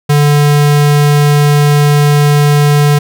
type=tone; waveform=square; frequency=146.3 Hz; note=D3; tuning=6 cents flat; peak=-6 dBFS; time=0.09-2.99 s; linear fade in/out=10 ms; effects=none